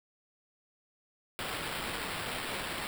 white noise with sample-and-hold, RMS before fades -37 dBFS, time 1.39-2.87 s, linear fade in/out 0 ms, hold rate 6300 Hz, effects none

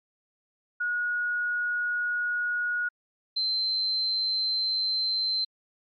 sine tone pair in turn, 1450 / 4101 Hz, F#6 / C8, -35 / -36 cents, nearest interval octave + tritone, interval 1799 cents, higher second, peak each -25 / -24 dBFS, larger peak second, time 0.8-2.89 / 3.36-5.45 s, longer neither, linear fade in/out 10 ms, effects MP3 32 kbps

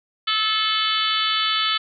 harmonic tone with a mistuned harmonic, 434.5 Hz, A4, 22 cents flat, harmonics 3 / 4 / 5 / 6 / 7 / 8 / 9 / 10, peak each -24 / -31 / -30 / -34 / -24 / -25 / -30 / -30 dBFS, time 0.27-1.78 s, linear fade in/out 10 ms, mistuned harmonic 10, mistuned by +35 cents, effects none

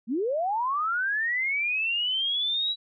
sine linear sweep, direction up, 202.4 to 3926 Hz, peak -24 dBFS, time 0.07-2.76 s, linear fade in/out 50 ms, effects none

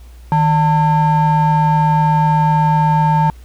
triangle ring-modulated tone, 370 Hz, F#4, in tune, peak -5 dBFS, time 0.32-3.3 s, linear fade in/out 0 ms, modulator 526 Hz, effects added 60 Hz sine -35 dBFS peak until 3.44 s + pink hiss -50 dBFS RMS until 3.44 s

